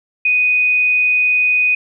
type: tone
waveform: sine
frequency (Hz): 2489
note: D#7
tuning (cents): 0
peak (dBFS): -11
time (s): 0.25-1.75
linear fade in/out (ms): 5
effects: none